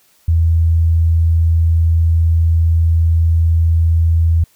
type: tone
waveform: sine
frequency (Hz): 82.41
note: E2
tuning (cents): 0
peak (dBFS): -9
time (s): 0.28-4.44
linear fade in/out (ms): 5
effects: white hiss -54 dBFS RMS until 4.55 s